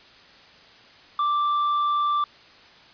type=tone with tanh clipping; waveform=triangle; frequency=1174.7 Hz; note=D6; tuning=in tune; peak=-21 dBFS; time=1.19-2.24 s; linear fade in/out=2 ms; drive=9 dB; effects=white hiss -50 dBFS RMS until 2.93 s + resampled to 11025 Hz